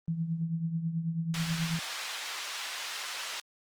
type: tone with tremolo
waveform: sine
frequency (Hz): 164.81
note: E3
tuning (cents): 0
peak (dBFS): -26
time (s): 0.08-1.79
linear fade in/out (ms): 0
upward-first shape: triangle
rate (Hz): 9.2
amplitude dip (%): 70
type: band-pass noise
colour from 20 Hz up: white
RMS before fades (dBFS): -38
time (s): 1.34-3.4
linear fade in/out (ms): 2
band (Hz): 880 to 4600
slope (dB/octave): 12
effects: Opus 32 kbps